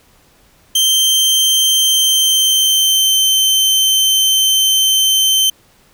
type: tone with pitch glide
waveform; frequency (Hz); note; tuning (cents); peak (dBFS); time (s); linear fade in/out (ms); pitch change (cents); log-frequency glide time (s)
sawtooth; 3136 to 3098; G7 to G7; 0 to -21; -7; 0.75-5.5; 5; -21; 1.77-3.29
effects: pink hiss -51 dBFS RMS until 5.93 s